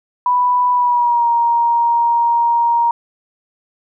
sine tone with pitch glide, 987.8 to 938.8 Hz, B5 to A#5, 0 to +12 cents, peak -11 dBFS, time 0.26-2.91 s, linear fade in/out 2 ms, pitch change -88 cents, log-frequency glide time 0.72-1.28 s, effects none

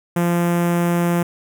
sawtooth tone with notch filter, 172.7 Hz, F3, 19 cents flat, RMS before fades -18 dBFS, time 0.16-1.23 s, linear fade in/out 5 ms, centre 4300 Hz, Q 0.69, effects none

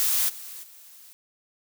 blue noise with level steps, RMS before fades -23 / -40 / -49 dBFS, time 0-1.13 s, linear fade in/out 0 ms, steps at 0.28 / 0.62 s, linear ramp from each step 20 ms, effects none

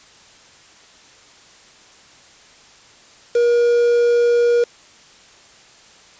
triangle tone with quantisation, 476.4 Hz, A#4, 38 cents sharp, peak -10 dBFS, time 3.35-4.64 s, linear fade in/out 5 ms, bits 5, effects white hiss -47 dBFS RMS until 6.19 s + resampled to 16000 Hz

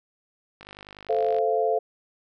click train, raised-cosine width 0.3 ms, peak -26 dBFS, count 40, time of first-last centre 0.61-1.385 s, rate 50.3 Hz
sine chord, F major, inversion first, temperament equal with one note detuned, 440 / 523.3 / 689.2 Hz, A4 / C5 / F5, 0 / 0 / -23 cents, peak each -24 / -27 / -24 dBFS, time 1.09-1.79 s, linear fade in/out 10 ms
effects none

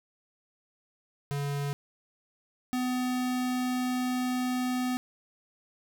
square tone pair in turn, 142.3 / 251.6 Hz, C#3 / B3, +46 / +32 cents, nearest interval minor seventh, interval 986 cents, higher second, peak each -30 / -28 dBFS, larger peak second, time 1.31-1.73 / 2.73-4.97 s, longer second, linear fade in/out 0 ms, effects none

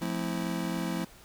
square chord, F major seventh, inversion none, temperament just, 174.61 / 218.3 / 261.9 / 327.4 Hz, F3 / A3 / C4 / E4, 0 / -13 / +2 / -12 cents, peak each -34 / -37 / -39 / -37 dBFS, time 0.01-1.05 s, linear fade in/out 10 ms, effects added 60 Hz sine -59 dBFS peak until 1.24 s + pink hiss -54 dBFS RMS until 1.24 s

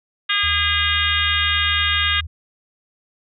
harmonic tone, 407.9 Hz, G#4, 31 cents flat, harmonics 3 / 4 / 5 / 6 / 7 / 8 / 9, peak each -26 / -23 / -24 / -28 / -24 / -24 / -24 dBFS, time 0.29-2.21 s, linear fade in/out 10 ms
sine tone, 79.3 Hz, D#2, 33 cents sharp, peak -26 dBFS, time 0.43-2.27 s, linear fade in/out 10 ms
effects none

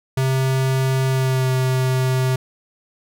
square tone with pitch glide, 132.1 to 129.68 Hz, C3 to C3, +17 to -15 cents, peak -17 dBFS, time 0.17-2.36 s, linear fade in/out 5 ms, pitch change -32 cents, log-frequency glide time 1.08-1.52 s, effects none

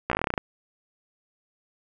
slowing click train, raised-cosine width 0.5 ms, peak -9 dBFS, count 12, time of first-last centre 0.1-0.378 s, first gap 15 ms, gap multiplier 1.1, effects none

